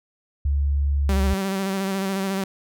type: tone with pitch glide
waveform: sine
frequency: 70.8 to 69.95 Hz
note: C#2 to C#2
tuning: +37 to +16 cents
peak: -18 dBFS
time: 0.45-1.34 s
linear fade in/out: 5 ms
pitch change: -21 cents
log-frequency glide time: 1-1.16 s
type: tone with vibrato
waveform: sawtooth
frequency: 193.5 Hz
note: G3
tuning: 22 cents flat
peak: -19 dBFS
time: 1.09-2.44 s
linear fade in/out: 2 ms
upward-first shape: square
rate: 14 Hz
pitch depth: 24 cents each way
effects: none